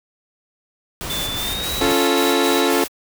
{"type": "noise", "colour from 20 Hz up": "pink", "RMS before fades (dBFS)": -28, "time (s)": [1.01, 1.92], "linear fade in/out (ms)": 0}
{"type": "noise bursts", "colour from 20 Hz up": "white", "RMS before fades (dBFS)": -29, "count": 7, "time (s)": [1.09, 2.882], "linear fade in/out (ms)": 20, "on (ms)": 190, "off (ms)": 77}
{"type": "tone with pitch glide", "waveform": "sine", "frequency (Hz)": [3508, 3892], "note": ["A7", "B7"], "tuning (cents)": [-6, -26], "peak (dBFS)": -25, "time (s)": [1.1, 2.68], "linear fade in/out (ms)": 0, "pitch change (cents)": 180, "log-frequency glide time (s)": [1.36, 1.73]}
{"type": "chord", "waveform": "sawtooth", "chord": "Db augmented", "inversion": "none", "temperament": "equal", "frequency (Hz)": [277.2, 349.2, 440], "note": ["Db4", "F4", "A4"], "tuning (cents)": [0, 0, 0], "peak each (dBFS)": -16, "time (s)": [1.81, 2.84], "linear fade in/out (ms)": 2}
{"effects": []}